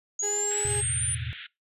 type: linear sweep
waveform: sine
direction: up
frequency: 6645 to 9450 Hz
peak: -26 dBFS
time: 0.19-1.15 s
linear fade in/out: 5 ms
type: tone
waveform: 35% pulse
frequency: 413.1 Hz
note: G#4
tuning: 9 cents flat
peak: -30 dBFS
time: 0.22-0.82 s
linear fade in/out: 20 ms
type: band-pass noise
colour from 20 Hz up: white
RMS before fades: -42 dBFS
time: 0.5-1.47 s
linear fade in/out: 10 ms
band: 1400 to 3700 Hz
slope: 96 dB/octave
type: chord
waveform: sine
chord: E suspended fourth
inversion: none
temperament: equal with one note detuned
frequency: 82.41 / 110 / 125.77 Hz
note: E2 / A2 / B2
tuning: 0 / 0 / +32 cents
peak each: -35 dBFS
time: 0.65-1.33 s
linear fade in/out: 0 ms
effects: noise-tail reverb RT60 0.2 s tail -22 dB re dry + resampled to 32000 Hz